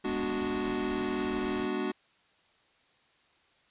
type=chord; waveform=square; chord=G# half-diminished seventh; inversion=none; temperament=equal; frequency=207.7 / 246.9 / 293.7 / 370 Hz; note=G#3 / B3 / D4 / F#4; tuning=0 / 0 / 0 / 0 cents; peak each=-38 / -37 / -36 / -34 dBFS; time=0.04-1.92 s; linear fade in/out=10 ms
type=noise; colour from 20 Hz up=pink; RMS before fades=-44 dBFS; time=0.04-1.69 s; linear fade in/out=50 ms
effects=white hiss -66 dBFS RMS until 3.7 s + resampled to 8000 Hz